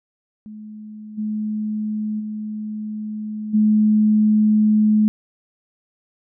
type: tone with level steps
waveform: sine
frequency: 213.6 Hz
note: G#3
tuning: 49 cents sharp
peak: -33 / -21 / -25 / -12 dBFS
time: 0.46-5.08 s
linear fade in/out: 0 ms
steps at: 1.17 / 2.19 / 3.53 s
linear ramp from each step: 20 ms
effects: none